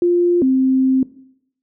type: tone pair in turn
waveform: sine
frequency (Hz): 350 / 262.2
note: F4 / C4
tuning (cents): +4 / +4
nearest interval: perfect fourth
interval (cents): 500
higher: first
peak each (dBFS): -11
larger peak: neither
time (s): 0.02-0.42 / 0.42-1.03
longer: second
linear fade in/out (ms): 2
effects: noise-tail reverb RT60 0.7 s tail -18 dB re dry